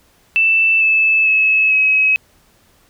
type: tone with pitch steps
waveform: sine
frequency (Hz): 2654 / 2620 / 2587 / 2555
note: E7 / E7 / E7 / D#7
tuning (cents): +11 / -11 / -33 / +45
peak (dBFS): -10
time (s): 0.36-2.16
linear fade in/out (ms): 0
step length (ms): 450
effects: pink hiss -54 dBFS RMS until 2.89 s